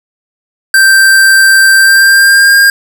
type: tone with pitch glide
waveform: square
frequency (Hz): 1568 to 1609.3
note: G6 to G6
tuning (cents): 0 to +45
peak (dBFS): -3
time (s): 0.74-2.7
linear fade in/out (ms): 2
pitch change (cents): +45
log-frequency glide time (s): 1.78-2.56
effects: none